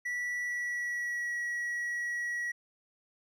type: tone with pitch glide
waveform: triangle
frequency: 1950 to 1920.9 Hz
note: B6 to B6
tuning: -23 to -49 cents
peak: -30 dBFS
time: 0.05-2.52 s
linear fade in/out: 10 ms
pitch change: -26 cents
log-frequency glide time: 0.45-1.35 s
effects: none